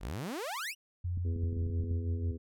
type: exponential sweep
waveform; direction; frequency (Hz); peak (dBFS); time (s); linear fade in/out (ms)
sawtooth; up; 41.2 to 3000; -32; 0-0.75; 50
type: tone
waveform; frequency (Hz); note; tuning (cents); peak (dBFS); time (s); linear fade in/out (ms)
sine; 88.5; F2; +23; -31; 1.04-2.32; 10
type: clicks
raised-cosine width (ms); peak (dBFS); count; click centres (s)
5; -30; 11; 1.175 / 1.362 / 1.437 / 1.529 / 1.569 / 1.623 / 1.667 / 1.7 / 1.801 / 1.839 / 1.913
type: harmonic tone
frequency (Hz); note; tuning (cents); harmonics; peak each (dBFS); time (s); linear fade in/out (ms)
82.41; E2; 0; 1 / 3 / 4 / 5 / 6; -39 / -43 / -50 / -47 / -55; 1.24-2.38; 20
effects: none